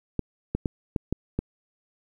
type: clicks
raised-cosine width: 3 ms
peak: -12 dBFS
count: 6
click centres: 0.193 / 0.55 / 0.658 / 0.962 / 1.126 / 1.39 s
effects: 9-bit